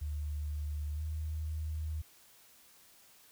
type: tone with pitch glide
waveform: sine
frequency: 74.5 to 77.75 Hz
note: D2 to D#2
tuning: +25 to -1 cents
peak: -34 dBFS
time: 0.01-2.02 s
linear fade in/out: 10 ms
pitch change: +74 cents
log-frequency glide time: 0.95-1.02 s
effects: white hiss -61 dBFS RMS until 3.31 s